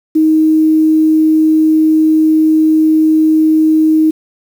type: tone with quantisation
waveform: sine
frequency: 314.1 Hz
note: D#4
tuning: 16 cents sharp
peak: -6 dBFS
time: 0.15-4.11 s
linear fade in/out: 10 ms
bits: 6
effects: none